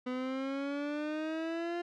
30% pulse exponential sweep, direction up, 250 to 349.4 Hz, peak -31 dBFS, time 0.06-1.82 s, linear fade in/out 10 ms, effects low-pass 3000 Hz 12 dB/octave

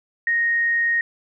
sine tone, 1864.7 Hz, A#6, in tune, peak -17 dBFS, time 0.27-1.01 s, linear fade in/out 2 ms, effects none

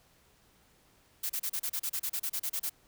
blue noise bursts, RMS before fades -33 dBFS, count 15, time 1.23-2.697 s, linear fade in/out 10 ms, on 67 ms, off 33 ms, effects pink hiss -65 dBFS RMS until 2.87 s

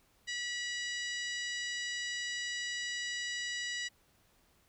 harmonic tone with a mistuned harmonic, 972 Hz, B5, 28 cents flat, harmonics 2 / 3 / 4 / 5 / 6 / 7 / 8, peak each -38 / -42 / -44 / -46 / -48 / -49 / -50 dBFS, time 0.27-3.89 s, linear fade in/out 20 ms, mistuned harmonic 7, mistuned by +60 cents, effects pink hiss -69 dBFS RMS until 4.68 s

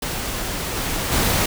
pink noise with level steps, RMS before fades -26 / -24 / -19 dBFS, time 0.02-1.46 s, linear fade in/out 5 ms, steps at 0.75 / 1.11 s, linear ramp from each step 20 ms, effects none

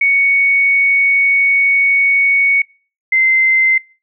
sine tone pair in turn, 2227 / 2074 Hz, C#7 / C7, +7 / -16 cents, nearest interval minor second, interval 123 cents, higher first, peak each -9 dBFS, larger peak neither, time 0.01-2.62 / 3.12-3.78 s, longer first, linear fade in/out 5 ms, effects noise-tail reverb RT60 0.4 s tail -26 dB re dry

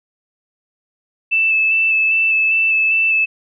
sine tone with vibrato, 2634 Hz, E7, 2 cents flat, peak -12 dBFS, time 1.31-3.26 s, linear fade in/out 20 ms, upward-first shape square, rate 2.5 Hz, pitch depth 12 cents each way, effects none

